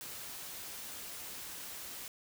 white noise, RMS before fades -45 dBFS, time 0.01-2.08 s, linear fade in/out 0 ms, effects none

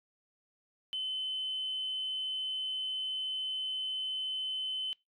sine tone, 3047 Hz, G7, 50 cents flat, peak -32 dBFS, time 0.93-4.93 s, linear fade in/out 0 ms, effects noise-tail reverb RT60 0.2 s tail -23 dB re dry + tanh soft clip ceiling -28 dBFS

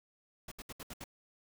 pink noise bursts, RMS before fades -45 dBFS, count 6, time 0.48-1.041 s, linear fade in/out 5 ms, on 36 ms, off 69 ms, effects none

